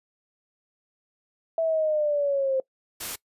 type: linear sweep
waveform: sine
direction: down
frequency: 659.3 to 523.3 Hz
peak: -21 dBFS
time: 1.58-2.6 s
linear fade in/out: 2 ms
type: noise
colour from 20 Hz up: white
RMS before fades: -33 dBFS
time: 3-3.16 s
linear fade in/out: 10 ms
effects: noise-tail reverb RT60 0.1 s tail -22 dB re dry + resampled to 32000 Hz